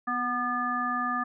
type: harmonic tone with a mistuned harmonic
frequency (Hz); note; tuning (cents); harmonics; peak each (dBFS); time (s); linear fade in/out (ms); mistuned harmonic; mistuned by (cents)
246.5; B3; -3; 1 / 3 / 5 / 7; -34 / -35 / -28 / -34; 0.07-1.24; 10; 5; -31
effects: none